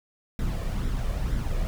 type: noise with flanger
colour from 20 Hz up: brown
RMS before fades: -27 dBFS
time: 0.39-1.67 s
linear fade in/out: 0 ms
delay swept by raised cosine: 0.54 to 1.74 ms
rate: 2.1 Hz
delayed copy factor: +0.5
effects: none